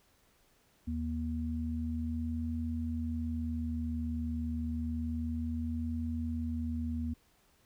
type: tone pair together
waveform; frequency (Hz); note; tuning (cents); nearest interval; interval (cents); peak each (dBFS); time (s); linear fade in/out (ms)
sine; 79.6 / 238.5; D#2 / A#3; +40 / +40; octave + perfect fifth; 1900; -35 / -35; 0.87-7.14; 10
effects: pink hiss -68 dBFS RMS until 7.65 s